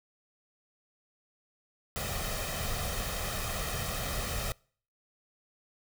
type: noise with comb filter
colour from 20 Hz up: pink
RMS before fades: -34 dBFS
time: 1.96-4.52 s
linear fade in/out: 0 ms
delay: 1.6 ms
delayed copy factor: +0.65
effects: noise-tail reverb RT60 0.5 s tail -26 dB re dry